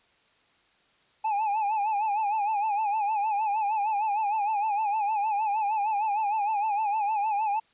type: tone with vibrato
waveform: triangle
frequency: 843 Hz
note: G#5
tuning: 26 cents sharp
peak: -22 dBFS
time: 1.24-7.6 s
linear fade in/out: 10 ms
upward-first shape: sine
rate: 6.5 Hz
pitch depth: 92 cents each way
effects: white hiss -64 dBFS RMS until 7.73 s + resampled to 8000 Hz